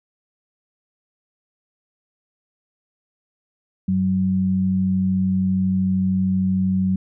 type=tone pair together; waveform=sine; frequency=95 / 187.93 Hz; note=F#2 / F#3; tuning=+46 / +27 cents; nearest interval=octave; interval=1181 cents; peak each=-26 / -17 dBFS; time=3.88-6.96 s; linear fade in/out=5 ms; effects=none